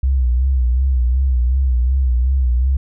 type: tone with vibrato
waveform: sine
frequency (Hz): 63.6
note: C2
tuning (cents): -48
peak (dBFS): -12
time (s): 0.03-2.77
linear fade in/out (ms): 5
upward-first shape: sine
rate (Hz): 2.7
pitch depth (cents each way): 93
effects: none